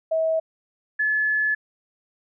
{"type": "tone pair in turn", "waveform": "sine", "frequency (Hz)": [644, 1719.3], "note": ["E5", "A6"], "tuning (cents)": [-41, -41], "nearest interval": "octave + perfect fourth", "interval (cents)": 1700, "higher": "second", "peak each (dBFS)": -19, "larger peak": "neither", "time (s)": [[0.11, 0.4], [0.99, 1.55]], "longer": "second", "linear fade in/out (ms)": 10, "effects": []}